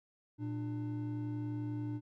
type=tone pair together; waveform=triangle; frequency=116.54 / 298.4 Hz; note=A#2 / D4; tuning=0 / +28 cents; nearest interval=octave + major third; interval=1628 cents; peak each=-36 / -37 dBFS; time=0.38-2.01 s; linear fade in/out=50 ms; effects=none